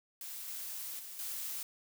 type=noise with level steps; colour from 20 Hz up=blue; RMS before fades=-44 / -42 / -47 / -40 dBFS; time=0.21-1.63 s; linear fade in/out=2 ms; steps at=0.48 / 0.99 / 1.19 s; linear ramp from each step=2 ms; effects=none